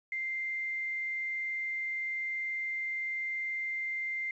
sine tone with quantisation, 2093 Hz, C7, in tune, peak -32 dBFS, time 0.12-4.31 s, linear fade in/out 2 ms, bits 10, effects resampled to 16000 Hz

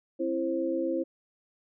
sine tone cluster, 265.9 / 333.7 / 529 Hz, C4 / E4 / C5, +28 / +21 / +19 cents, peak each -34 / -29 / -31 dBFS, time 0.19-1.04 s, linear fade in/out 20 ms, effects none

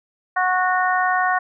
harmonic tone, 367.7 Hz, F#4, 11 cents flat, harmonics 2 / 3 / 4 / 5, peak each -20 / -22 / -23 / -24 dBFS, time 0.36-1.39 s, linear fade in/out 10 ms, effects none

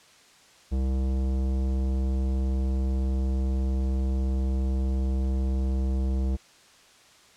sine tone with tanh clipping, 65.6 Hz, C2, 5 cents sharp, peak -25 dBFS, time 0.71-6.37 s, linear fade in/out 20 ms, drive 16 dB, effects white hiss -55 dBFS RMS until 7.36 s + low-pass 7000 Hz 12 dB/octave

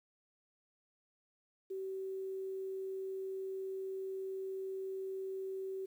sine tone with quantisation, 382.7 Hz, G4, 42 cents flat, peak -38 dBFS, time 1.7-5.86 s, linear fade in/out 10 ms, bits 11, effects none

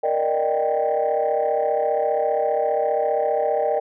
sine chord, Eb major seventh, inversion second, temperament equal, 466.2 / 587.3 / 622.3 / 784 Hz, Bb4 / D5 / Eb5 / G5, 0 / 0 / 0 / 0 cents, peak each -23 dBFS, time 0.03-3.8 s, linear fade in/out 10 ms, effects tanh soft clip ceiling -12 dBFS

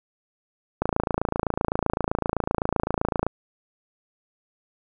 click train, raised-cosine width 1 ms, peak -8 dBFS, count 69, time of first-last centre 0.82-3.266 s, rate 27.8 Hz, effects none

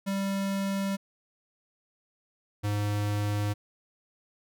square tone pair in turn, 196 / 103.5 Hz, G3 / G#2, 0 / -5 cents, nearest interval major seventh, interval 1105 cents, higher first, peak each -28 / -27 dBFS, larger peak second, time 0.06-0.97 / 2.63-3.54 s, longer neither, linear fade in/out 20 ms, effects none

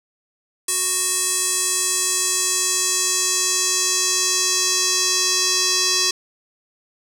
square tone with band-pass filter sweep, 369.4 Hz, F#4, 3 cents flat, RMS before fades -20 dBFS, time 0.68-6.11 s, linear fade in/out 5 ms, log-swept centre 8700 to 5600 Hz, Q 2.6, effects 7-bit

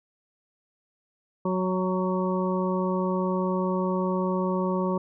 harmonic tone with a mistuned harmonic, 185 Hz, F#3, in tune, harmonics 1 / 2 / 3 / 5 / 6, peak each -26 / -29 / -31 / -33 / -34 dBFS, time 1.45-4.98 s, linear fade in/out 5 ms, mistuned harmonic 6, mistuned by +16 cents, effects none

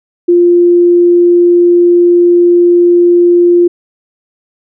sine tone, 349.2 Hz, F4, in tune, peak -3 dBFS, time 0.28-3.68 s, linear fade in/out 10 ms, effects none

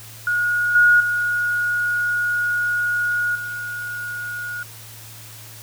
sine tone with level steps, 1444 Hz, F#6, 43 cents flat, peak -17 / -10 / -18 / -26 dBFS, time 0.27-4.63 s, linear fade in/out 2 ms, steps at 0.75 / 1 / 3.35 s, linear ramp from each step 5 ms, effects added 111 Hz sine -42 dBFS peak until 5.62 s + white hiss -41 dBFS RMS until 5.62 s

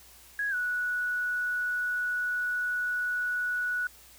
sine tone with pitch glide, 1661.2 to 1471.4 Hz, G#6 to F#6, 0 to -10 cents, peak -27 dBFS, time 0.39-3.87 s, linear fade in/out 2 ms, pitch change -210 cents, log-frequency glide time 0.5-0.55 s, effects added 60 Hz sine -61 dBFS peak until 4.18 s + white hiss -54 dBFS RMS until 4.18 s

